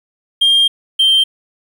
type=tone pair in turn; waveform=triangle; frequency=3207 / 3145 Hz; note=G7 / G7; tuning=+39 / +5 cents; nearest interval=unison; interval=34 cents; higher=first; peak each=-6 dBFS; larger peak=neither; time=0.41-0.68 / 0.99-1.24 s; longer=first; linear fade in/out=10 ms; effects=tanh soft clip ceiling -2 dBFS + 8-bit